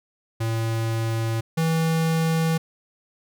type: tone pair in turn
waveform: square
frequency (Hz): 113.2 / 162.51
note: A2 / E3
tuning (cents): +50 / -24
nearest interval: tritone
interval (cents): 626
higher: second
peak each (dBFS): -23 / -20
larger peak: second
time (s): 0.4-1.41 / 1.57-2.58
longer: neither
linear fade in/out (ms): 10
effects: none